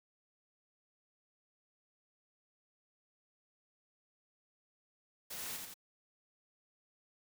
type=noise with echo; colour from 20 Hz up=white; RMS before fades=-44 dBFS; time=5.3-5.57 s; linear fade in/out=10 ms; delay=86 ms; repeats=2; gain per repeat=-3 dB; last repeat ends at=5.742 s; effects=none

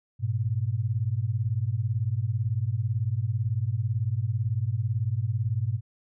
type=beating tone pair; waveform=sine; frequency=102.5 / 120.5 Hz; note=G#2 / B2; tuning=-22 / -42 cents; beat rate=18 Hz; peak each=-27 dBFS; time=0.19-5.81 s; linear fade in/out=50 ms; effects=none

